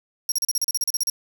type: tone bursts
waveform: 25% pulse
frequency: 5610 Hz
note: F8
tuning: 7 cents sharp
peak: -15 dBFS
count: 13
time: 0.29-1.099 s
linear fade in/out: 2 ms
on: 29 ms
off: 36 ms
effects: 8-bit